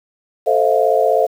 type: chord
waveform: sine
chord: F major seventh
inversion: first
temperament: equal with one note detuned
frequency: 440 / 523.3 / 642.3 / 698.5 Hz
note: A4 / C5 / E5 / F5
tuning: 0 / 0 / -45 / 0 cents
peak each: -17 dBFS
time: 0.46-1.27 s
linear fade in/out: 20 ms
effects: 7-bit